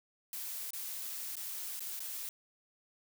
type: noise with dropouts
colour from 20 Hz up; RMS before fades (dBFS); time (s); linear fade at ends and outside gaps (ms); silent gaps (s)
blue; -41; 0.33-2.29; 1; 0.706-0.733 / 1.355-1.367 / 1.794-1.805 / 1.994-2.003
effects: none